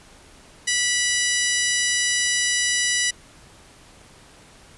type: harmonic tone with a mistuned harmonic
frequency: 981 Hz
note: B5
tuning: 12 cents flat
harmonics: 2 / 3 / 4 / 5 / 6 / 7 / 8 / 9 / 10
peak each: -24 / -27 / -30 / -30 / -26 / -29 / -32 / -34 / -30 dBFS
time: 0.67-3.11 s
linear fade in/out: 10 ms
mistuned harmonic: 7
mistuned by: +74 cents
effects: pink hiss -49 dBFS RMS until 4.77 s + resampled to 24000 Hz